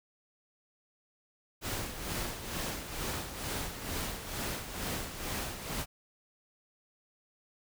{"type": "noise with tremolo", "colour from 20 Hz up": "pink", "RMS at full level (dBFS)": -35, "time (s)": [1.61, 5.86], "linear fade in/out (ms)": 50, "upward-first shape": "sine", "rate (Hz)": 2.2, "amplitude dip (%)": 60, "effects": []}